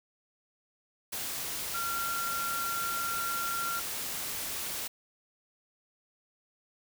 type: tone in noise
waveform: sine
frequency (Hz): 1377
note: F6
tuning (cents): -25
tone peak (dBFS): -32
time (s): 1.74-3.8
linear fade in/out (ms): 10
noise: white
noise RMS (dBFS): -36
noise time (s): 1.12-4.88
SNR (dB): +1
effects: none